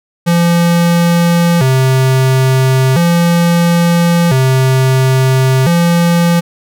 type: tone with vibrato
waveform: square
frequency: 149.9 Hz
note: D3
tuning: 36 cents sharp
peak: -8 dBFS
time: 0.26-6.41 s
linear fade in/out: 20 ms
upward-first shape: square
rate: 0.37 Hz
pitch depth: 230 cents each way
effects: none